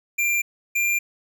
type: tone pair in turn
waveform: square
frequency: 2377 / 2386 Hz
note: D7 / D7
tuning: +20 / +27 cents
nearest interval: unison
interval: 7 cents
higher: second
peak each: -20 dBFS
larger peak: neither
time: 0.18-0.42 / 0.75-0.99 s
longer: neither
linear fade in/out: 10 ms
effects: 9-bit